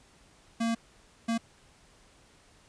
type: tone bursts at uneven times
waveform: square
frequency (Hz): 229.2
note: A#3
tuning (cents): -29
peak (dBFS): -27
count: 2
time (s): 0.6-0.75 / 1.28-1.38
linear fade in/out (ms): 10
effects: pink hiss -60 dBFS RMS until 2.68 s + resampled to 22050 Hz